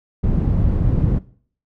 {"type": "low-pass noise", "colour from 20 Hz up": "white", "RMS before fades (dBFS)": -17, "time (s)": [0.23, 1.19], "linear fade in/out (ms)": 10, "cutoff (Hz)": 130, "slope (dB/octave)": 12, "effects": ["noise-tail reverb RT60 0.5 s tail -19 dB re dry"]}